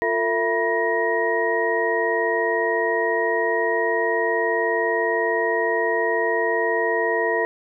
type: tone cluster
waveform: sine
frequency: 352.2 / 451.8 / 666 / 970 / 1878 Hz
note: F4 / A4 / E5 / B5 / A#6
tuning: +15 / +46 / +18 / -31 / +12 cents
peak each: -28 / -23 / -26 / -27 / -24 dBFS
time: 0.02-7.45 s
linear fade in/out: 0 ms
effects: none